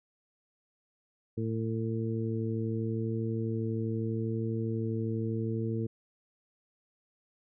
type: harmonic tone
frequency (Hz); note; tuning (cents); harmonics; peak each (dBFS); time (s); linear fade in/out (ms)
112.4; A2; +37; 1 / 2 / 3 / 4; -32 / -35 / -37 / -38; 1.37-5.87; 10
effects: none